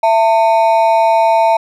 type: ring-modulated tone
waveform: triangle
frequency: 784 Hz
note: G5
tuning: in tune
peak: -3 dBFS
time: 0.03-1.57 s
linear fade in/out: 5 ms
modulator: 116 Hz
effects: none